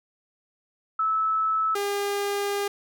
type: tone pair in turn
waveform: sine / sawtooth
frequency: 1305 / 404 Hz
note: E6 / G#4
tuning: -18 / -48 cents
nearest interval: octave + minor sixth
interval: 2030 cents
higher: first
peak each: -21 dBFS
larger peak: neither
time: 0.99-1.75 / 1.75-2.68 s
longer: second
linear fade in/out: 5 ms
effects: none